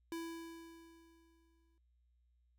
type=tone with exponential decay; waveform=square; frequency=331.6 Hz; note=E4; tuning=10 cents sharp; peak=-40 dBFS; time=0.12-1.78 s; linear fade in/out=1 ms; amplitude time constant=360 ms; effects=added 60 Hz sine -70 dBFS peak until 2.58 s